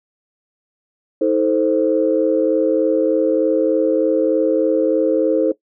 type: chord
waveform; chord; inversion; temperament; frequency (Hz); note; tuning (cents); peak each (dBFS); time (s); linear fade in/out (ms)
sine; A diminished; second; equal with one note detuned; 318.8 / 440 / 523.3; Eb4 / A4 / C5; +42 / 0 / 0; -17; 1.21-5.52; 5
effects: noise-tail reverb RT60 0.1 s tail -17 dB re dry + tanh soft clip ceiling -3 dBFS